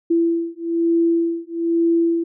sine beating tone pair, 334.6 / 335.7 Hz, E4 / E4, +26 / +32 cents, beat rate 1.1 Hz, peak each -19 dBFS, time 0.1-2.24 s, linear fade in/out 10 ms, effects none

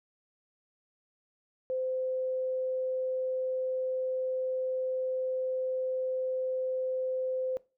sine tone, 516 Hz, C5, 24 cents flat, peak -29 dBFS, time 1.7-7.57 s, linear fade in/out 0 ms, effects noise-tail reverb RT60 0.3 s tail -20 dB re dry

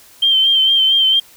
triangle tone with vibrato, 3136 Hz, G7, in tune, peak -6 dBFS, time 0.22-1.2 s, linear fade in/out 10 ms, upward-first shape sine, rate 4.4 Hz, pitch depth 35 cents each way, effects tanh soft clip ceiling -8 dBFS + white hiss -45 dBFS RMS until 1.36 s

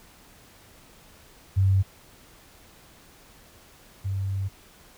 sine tone pair in turn, 96.2 / 97.09 Hz, G2 / G2, -32 / -16 cents, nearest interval unison, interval 16 cents, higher second, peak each -17 / -25 dBFS, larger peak first, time 1.56-1.83 / 4.04-4.49 s, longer second, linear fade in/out 20 ms, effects pink hiss -53 dBFS RMS until 4.97 s

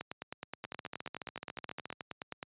two click trains, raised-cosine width 0.3 ms, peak -23 / -24 dBFS, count 24 / 19, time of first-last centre 0.01-2.429 / 0.65-1.927 s, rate 9.51 / 14.1 Hz, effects high-pass 100 Hz 12 dB/octave + resampled to 8000 Hz

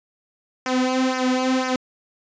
sawtooth tone with flanger, 257 Hz, C4, 31 cents flat, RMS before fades -21 dBFS, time 0.66-1.76 s, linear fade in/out 2 ms, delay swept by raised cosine 0.25 to 3.35 ms, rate 2 Hz, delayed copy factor -0.8, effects resampled to 16000 Hz

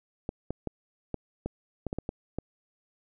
clicks, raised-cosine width 2 ms, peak -18 dBFS, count 10, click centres 0.291 / 0.506 / 0.673 / 1.143 / 1.46 / 1.867 / 1.929 / 1.986 / 2.091 / 2.386 s, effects none

